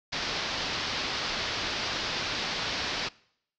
white low-pass noise, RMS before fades -32 dBFS, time 0.12-3.09 s, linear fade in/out 10 ms, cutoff 5300 Hz, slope 48 dB/octave, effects noise-tail reverb RT60 0.7 s tail -23 dB re dry

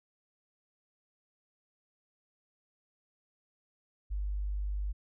sine tone, 50 Hz, G1, 35 cents sharp, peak -31 dBFS, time 4.1-4.93 s, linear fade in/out 20 ms, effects none

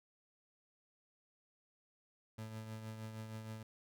30% pulse tone with tremolo, 110 Hz, A2, in tune, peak -40 dBFS, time 2.38-3.63 s, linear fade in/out 5 ms, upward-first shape triangle, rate 6.4 Hz, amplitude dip 50%, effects none

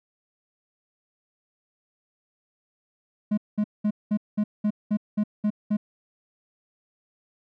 triangle tone bursts, 210 Hz, G#3, 19 cents sharp, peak -18 dBFS, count 10, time 3.31-5.77 s, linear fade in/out 10 ms, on 66 ms, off 200 ms, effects none

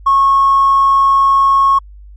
triangle tone with tanh clipping, 1095 Hz, C#6, 22 cents flat, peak -6 dBFS, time 0.06-1.79 s, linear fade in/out 10 ms, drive 1 dB, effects added 50 Hz sine -33 dBFS peak until 2.16 s + MP3 48 kbps

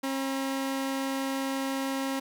sawtooth tone pair together, 269.4 / 960 Hz, C#4 / B5, -49 / -49 cents, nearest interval octave + minor seventh, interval 2200 cents, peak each -25 / -36 dBFS, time 0.03-2.2 s, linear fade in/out 10 ms, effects none

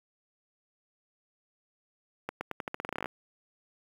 accelerating click train, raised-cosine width 0.5 ms, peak -18 dBFS, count 16, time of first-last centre 2.29-3.058 s, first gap 120 ms, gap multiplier 0.86, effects high-pass 150 Hz 12 dB/octave + 8-bit

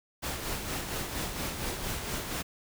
pink noise with tremolo, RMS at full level -33 dBFS, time 0.22-2.43 s, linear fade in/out 20 ms, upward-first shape sine, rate 4.3 Hz, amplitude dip 45%, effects none

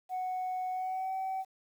sine tone with pitch glide, 740 to 762.1 Hz, F#5 to G5, 0 to -49 cents, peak -30 dBFS, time 0.09-1.45 s, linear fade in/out 50 ms, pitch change +51 cents, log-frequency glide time 0.72-1.14 s, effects tanh soft clip ceiling -30 dBFS + 10-bit

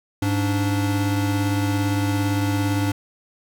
square tone pair together, 102.4 / 289.6 Hz, G#2 / D4, -24 / -24 cents, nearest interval octave + tritone, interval 1800 cents, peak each -22 / -24 dBFS, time 0.22-2.92 s, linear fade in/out 5 ms, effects none

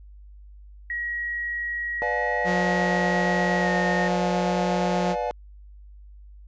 sine tone with pitch glide, 1904 to 1843.4 Hz, A#6 to A#6, +36 to -20 cents, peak -26 dBFS, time 0.9-4.08 s, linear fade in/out 2 ms, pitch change -56 cents, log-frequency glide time 3.61-3.69 s
triangle chord, B diminished seventh, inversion none, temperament just, 493.9 / 592.7 / 711.2 / 853.4 Hz, B4 / D5 / F5 / Ab5, 0 / +16 / +31 / +47 cents, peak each -28 dBFS, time 2.02-5.31 s, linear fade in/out 0 ms
sawtooth tone, 179.9 Hz, F#3, 48 cents flat, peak -20 dBFS, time 2.44-5.16 s, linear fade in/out 50 ms
effects added 50 Hz sine -43 dBFS peak until 6.47 s + resampled to 16000 Hz

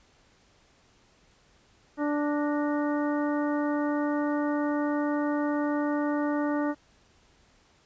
harmonic tone with a mistuned harmonic, 293.7 Hz, D4, in tune, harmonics 1 / 2 / 3 / 4 / 5 / 6, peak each -26 / -32 / -36 / -38 / -40 / -42 dBFS, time 1.97-6.75 s, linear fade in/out 50 ms, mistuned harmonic 6, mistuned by +93 cents, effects pink hiss -62 dBFS RMS until 7.85 s + resampled to 16000 Hz

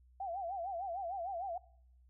sine tone with vibrato, 730 Hz, F#5, 24 cents flat, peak -37 dBFS, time 0.2-1.58 s, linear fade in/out 5 ms, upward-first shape sine, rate 6.6 Hz, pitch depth 160 cents each way, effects noise-tail reverb RT60 0.7 s tail -22 dB re dry + added 62 Hz sine -61 dBFS peak until 2.09 s

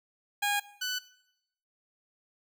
15% pulse tone pair in turn, 818 / 1495.9 Hz, G#5 / F#6, -26 / +19 cents, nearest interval minor seventh, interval 1045 cents, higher second, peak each -20 / -24 dBFS, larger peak first, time 0.42-0.6 / 0.81-0.99 s, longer neither, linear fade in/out 10 ms, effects noise-tail reverb RT60 0.8 s tail -19 dB re dry

